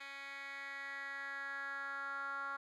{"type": "tone with band-pass filter sweep", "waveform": "10% pulse", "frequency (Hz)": 277.2, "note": "C#4", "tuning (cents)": 0, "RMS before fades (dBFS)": -44, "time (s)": [0, 2.57], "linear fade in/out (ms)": 10, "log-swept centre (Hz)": [2500, 1300], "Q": 4.8, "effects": []}